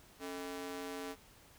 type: ring-modulated tone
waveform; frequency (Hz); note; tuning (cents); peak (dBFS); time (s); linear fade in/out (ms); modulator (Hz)
sawtooth; 358.6; F4; +46; -34; 0.19-1.16; 50; 83
effects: pink hiss -61 dBFS RMS until 1.58 s